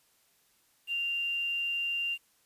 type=tone with quantisation; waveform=sine; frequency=2784 Hz; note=F7; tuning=6 cents flat; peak=-29 dBFS; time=0.87-2.18 s; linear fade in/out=50 ms; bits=9; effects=white hiss -68 dBFS RMS until 2.45 s + resampled to 32000 Hz